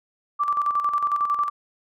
sine tone with tremolo, 1169 Hz, D6, 8 cents flat, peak -18 dBFS, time 0.39-1.5 s, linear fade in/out 20 ms, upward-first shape square, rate 11 Hz, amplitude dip 55%, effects none

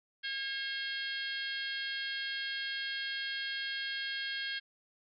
harmonic tone with a mistuned harmonic, 540 Hz, C#5, 45 cents flat, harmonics 3 / 4 / 5 / 6 / 7 / 8 / 9, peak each -38 / -45 / -47 / -40 / -52 / -43 / -51 dBFS, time 0.23-4.6 s, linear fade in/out 20 ms, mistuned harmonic 9, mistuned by +15 cents, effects none

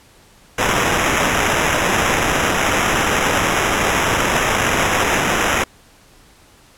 white noise with sample-and-hold, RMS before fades -17 dBFS, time 0.58-5.64 s, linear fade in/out 5 ms, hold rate 4410 Hz, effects pink hiss -49 dBFS RMS until 6.77 s + low-pass 12000 Hz 12 dB/octave

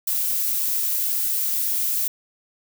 violet noise, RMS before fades -23 dBFS, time 0.07-2.08 s, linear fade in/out 5 ms, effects none

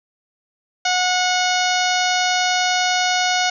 harmonic tone, 730 Hz, F#5, 24 cents flat, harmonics 1 / 2 / 3 / 4 / 5 / 6 / 7 / 8 / 9, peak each -20 / -23 / -25 / -26 / -27 / -28 / -28 / -29 / -30 dBFS, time 0.85-3.5 s, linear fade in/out 5 ms, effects none

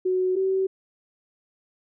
sine tone pair in turn, 370 / 381.5 Hz, F#4 / G4, 0 / -47 cents, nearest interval minor second, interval 53 cents, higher second, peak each -20 dBFS, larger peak neither, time 0.05-0.36 / 0.36-0.67 s, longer neither, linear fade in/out 10 ms, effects none

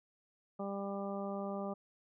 harmonic tone, 198.5 Hz, G3, 22 cents sharp, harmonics 1 / 2 / 3 / 4 / 5 / 6, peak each -40 / -44 / -42 / -46 / -53 / -48 dBFS, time 0.59-1.74 s, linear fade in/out 10 ms, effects none

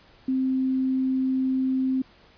sine tone, 261.6 Hz, C4, in tune, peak -21 dBFS, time 0.28-2.02 s, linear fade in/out 5 ms, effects pink hiss -55 dBFS RMS until 2.37 s + resampled to 11025 Hz

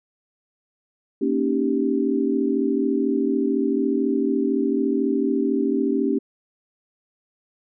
sine chord, Eb dominant seventh, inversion second, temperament equal, 233.1 / 277.2 / 311.1 / 392 Hz, Bb3 / Db4 / Eb4 / G4, 0 / 0 / 0 / 0 cents, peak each -25 / -22 / -27 / -24 dBFS, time 1.21-6.19 s, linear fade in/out 10 ms, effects none

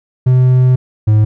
triangle tone pair in turn, 127.5 / 107.21 Hz, C3 / A2, -44 / -44 cents, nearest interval minor third, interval 300 cents, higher first, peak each -4 dBFS, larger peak neither, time 0.26-0.76 / 1.07-1.25 s, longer first, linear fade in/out 10 ms, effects none

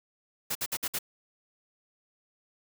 white noise bursts, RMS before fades -31 dBFS, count 5, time 0.5-0.989 s, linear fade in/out 10 ms, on 53 ms, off 56 ms, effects none

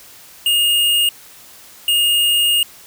square tone pair in turn, 2844 / 2844 Hz, F7 / F7, +31 / +31 cents, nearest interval unison, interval 0 cents, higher neither, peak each -13 dBFS, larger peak neither, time 0.46-1.09 / 1.88-2.63 s, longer second, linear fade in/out 2 ms, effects white hiss -42 dBFS RMS until 2.86 s

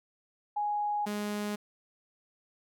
sine / sawtooth tone pair in turn, 830.6 / 207.7 Hz, G#5 / G#3, 0 / 0 cents, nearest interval 2 octaves, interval 2400 cents, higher first, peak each -28 dBFS, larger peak neither, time 0.56-1.06 / 1.06-1.56 s, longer neither, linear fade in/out 10 ms, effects none

